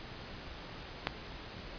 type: click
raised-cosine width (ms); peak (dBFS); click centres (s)
0.3; -13; 1.071
effects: pink hiss -46 dBFS RMS until 1.78 s + resampled to 11025 Hz